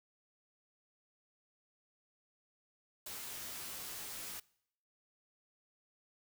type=noise with comb filter; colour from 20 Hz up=white; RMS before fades=-45 dBFS; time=3.06-4.4 s; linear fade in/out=5 ms; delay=14 ms; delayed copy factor=-0.5; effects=noise-tail reverb RT60 0.7 s tail -23 dB re dry